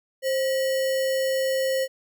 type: tone with sample-and-hold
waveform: sine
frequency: 529 Hz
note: C5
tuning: 19 cents sharp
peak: -21 dBFS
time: 0.22-1.88 s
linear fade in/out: 50 ms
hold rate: 2450 Hz
effects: none